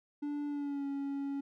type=tone with pitch glide; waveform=triangle; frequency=291.3 to 278.8 Hz; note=D4 to C#4; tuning=-14 to +10 cents; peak=-32 dBFS; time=0.22-1.41 s; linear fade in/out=10 ms; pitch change=-76 cents; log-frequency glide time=0.47-0.86 s; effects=none